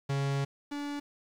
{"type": "tone pair in turn", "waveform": "45% pulse", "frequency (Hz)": [138.8, 288.6], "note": ["C#3", "D4"], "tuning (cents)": [3, -30], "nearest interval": "octave + minor second", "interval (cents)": 1267, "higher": "second", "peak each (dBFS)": [-28, -34], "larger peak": "first", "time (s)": [[0.09, 0.45], [0.71, 1]], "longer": "first", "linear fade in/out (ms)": 10, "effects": ["low-pass 7000 Hz 12 dB/octave", "9-bit"]}